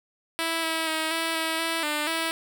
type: tone with pitch steps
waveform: 5% pulse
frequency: 328.8 / 324.1 / 317.6 / 327.7 / 323.1 / 328.9 / 299.1 / 326.8 Hz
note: E4 / E4 / D#4 / E4 / E4 / E4 / D4 / E4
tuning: -4 / -29 / +36 / -10 / -35 / -4 / +32 / -15 cents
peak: -14 dBFS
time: 0.39-2.31 s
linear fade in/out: 0 ms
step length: 240 ms
effects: none